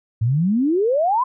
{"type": "exponential sweep", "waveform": "sine", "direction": "up", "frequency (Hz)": [105.7, 1055], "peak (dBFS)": -15, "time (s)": [0.21, 1.24], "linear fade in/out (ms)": 10, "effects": []}